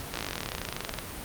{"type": "slowing click train", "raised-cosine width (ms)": 0.2, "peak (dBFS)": -14, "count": 30, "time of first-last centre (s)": [0.14, 0.987], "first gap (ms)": 16, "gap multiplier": 1.04, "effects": ["pink hiss -39 dBFS RMS until 1.24 s", "Opus 48 kbps"]}